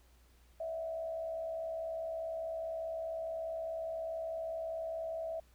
sine tone with frequency modulation, 653 Hz, E5, 17 cents flat, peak -36 dBFS, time 0.6-5.4 s, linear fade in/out 5 ms, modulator 64.8 Hz, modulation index 0.46, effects added 60 Hz sine -62 dBFS peak until 5.54 s + pink hiss -69 dBFS RMS until 5.54 s

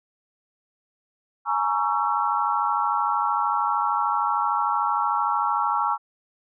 sine chord, A# half-diminished seventh, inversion third, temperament just, 839.1 / 932.3 / 1118.8 / 1342.6 Hz, G#5 / A#5 / C#6 / E6, +18 / 0 / +16 / +31 cents, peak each -26 dBFS, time 1.45-5.98 s, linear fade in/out 50 ms, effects none

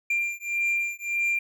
triangle beating tone pair, 2381 / 2382.7 Hz, D7 / D7, +23 / +24 cents, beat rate 1.7 Hz, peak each -26 dBFS, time 0.1-1.39 s, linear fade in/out 5 ms, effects none

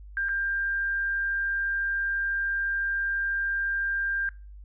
sine tone with dropouts, 1593 Hz, G6, 27 cents sharp, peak -25 dBFS, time 0.17-4.29 s, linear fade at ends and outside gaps 1 ms, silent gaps 0.286-0.291 s, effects noise-tail reverb RT60 0.3 s tail -22 dB re dry + added 50 Hz sine -42 dBFS peak until 4.64 s

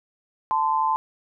sine tone pair together, 880 / 1031.6 Hz, A5 / C6, 0 / -25 cents, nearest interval minor third, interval 275 cents, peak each -22 dBFS, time 0.51-0.96 s, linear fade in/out 0 ms, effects none

